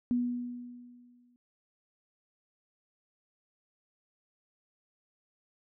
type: tone with exponential decay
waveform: sine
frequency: 244 Hz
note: B3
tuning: 21 cents flat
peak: -24 dBFS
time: 0.11-1.36 s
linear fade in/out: 0 ms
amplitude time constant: 270 ms
effects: none